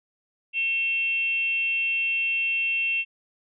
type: tone with frequency modulation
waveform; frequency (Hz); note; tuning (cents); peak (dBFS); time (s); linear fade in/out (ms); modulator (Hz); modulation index
sine; 2700; E7; +41; -22; 0.53-3.05; 50; 509; 0.28
effects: none